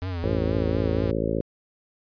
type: tone with vibrato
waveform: square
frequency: 89 Hz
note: F2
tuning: 33 cents sharp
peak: -28 dBFS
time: 0.02-1.11 s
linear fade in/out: 0 ms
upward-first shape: triangle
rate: 4.2 Hz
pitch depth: 120 cents each way
type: harmonic tone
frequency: 55 Hz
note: A1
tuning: in tune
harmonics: 1 / 2 / 3 / 4 / 5 / 6 / 7 / 8 / 9 / 10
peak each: -32 / -32 / -32 / -32 / -32 / -32 / -32 / -32 / -32 / -32 dBFS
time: 0.24-1.41 s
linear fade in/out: 0 ms
effects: resampled to 11025 Hz